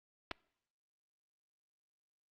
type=clicks; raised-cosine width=0.3 ms; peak=-23 dBFS; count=2; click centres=0.312 / 0.315 s; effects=noise-tail reverb RT60 0.7 s tail -23 dB re dry + Opus 48 kbps